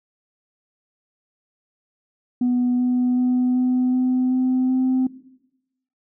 sine tone with pitch steps, 246.9 / 248.8 / 250.6 / 252.5 / 254.4 / 256.3 / 258.3 Hz, B3 / B3 / B3 / B3 / C4 / C4 / C4, 0 / +13 / +25 / +39 / -48 / -36 / -22 cents, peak -15 dBFS, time 2.41-5.07 s, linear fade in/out 5 ms, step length 380 ms, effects noise-tail reverb RT60 0.9 s tail -17 dB re dry + tanh soft clip ceiling -14 dBFS

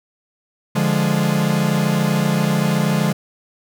45% pulse chord, D diminished, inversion none, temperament equal, 146.83 / 174.61 / 207.7 Hz, D3 / F3 / Ab3, 0 / 0 / 0 cents, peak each -20 dBFS, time 0.75-3.13 s, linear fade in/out 10 ms, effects none

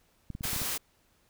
clicks, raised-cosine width 5 ms, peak -26 dBFS, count 7, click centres 0.303 / 0.351 / 0.409 / 0.453 / 0.532 / 0.563 / 0.617 s
white noise, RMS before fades -33 dBFS, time 0.43-0.78 s, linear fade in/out 10 ms
effects pink hiss -68 dBFS RMS until 1.29 s

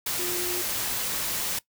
sine tone in noise, 355.2 Hz, F4, 29 cents sharp, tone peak -32 dBFS, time 0.19-0.62 s, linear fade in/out 5 ms, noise white, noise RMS -29 dBFS, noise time 0.06-1.59 s, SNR -6 dB, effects noise-tail reverb RT60 0.1 s tail -20 dB re dry

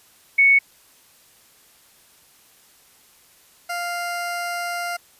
sine / 20% pulse tone pair in turn, 2217 / 698.3 Hz, C#7 / F5, 0 / 0 cents, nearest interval octave + minor sixth, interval 2000 cents, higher first, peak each -11 / -20 dBFS, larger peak first, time 0.38-0.59 / 3.69-4.97 s, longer second, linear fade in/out 10 ms, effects white hiss -54 dBFS RMS until 5.19 s + resampled to 32000 Hz

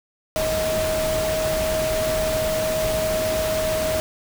sine tone in noise, 631 Hz, D#5, 24 cents sharp, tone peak -21 dBFS, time 0.36-4 s, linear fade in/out 0 ms, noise pink, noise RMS -27 dBFS, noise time 0.36-4 s, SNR +3 dB, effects none

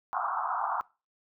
pink band-pass noise, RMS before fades -31 dBFS, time 0.13-0.81 s, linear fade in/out 0 ms, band 710 to 1400 Hz, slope 96 dB/octave, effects noise-tail reverb RT60 0.3 s tail -22 dB re dry

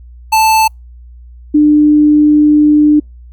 square / sine tone pair in turn, 880 / 299 Hz, A5 / D4, 0 / +31 cents, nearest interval octave + perfect fifth, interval 1869 cents, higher first, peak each -7 / -4 dBFS, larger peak second, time 0.32-0.68 / 1.54-3 s, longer second, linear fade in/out 10 ms, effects added 60 Hz sine -32 dBFS peak until 3.32 s + Opus 48 kbps

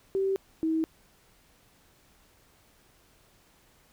sine tone pair in turn, 387 / 320.5 Hz, G4 / E4, -22 / -49 cents, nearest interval minor third, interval 327 cents, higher first, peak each -24 dBFS, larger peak neither, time 0.15-0.36 / 0.63-0.84 s, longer neither, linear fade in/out 0 ms, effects pink hiss -62 dBFS RMS until 3.92 s

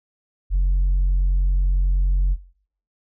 sine tone, 45.4 Hz, F#1, 32 cents flat, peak -13 dBFS, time 0.5-2.37 s, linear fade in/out 50 ms, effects noise-tail reverb RT60 0.6 s tail -22 dB re dry + tanh soft clip ceiling -14 dBFS

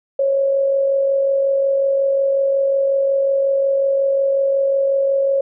sine tone with amplitude modulation, 548 Hz, C#5, 20 cents flat, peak -12 dBFS, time 0.19-5.41 s, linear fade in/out 5 ms, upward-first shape sine, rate 45.5 Hz, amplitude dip 35%, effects none

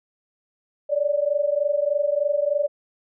sine tone pair together, 569.7 / 593 Hz, C#5 / D5, +47 / +17 cents, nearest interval minor second, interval 70 cents, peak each -22 dBFS, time 0.89-2.68 s, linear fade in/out 20 ms, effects none

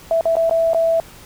sine tone with dropouts, 659.3 Hz, E5, in tune, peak -13 dBFS, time 0.11-1 s, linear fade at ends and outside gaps 1 ms, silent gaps 0.21-0.255 / 0.355-0.367 / 0.496-0.51 / 0.734-0.746 s, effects pink hiss -42 dBFS RMS until 1.25 s

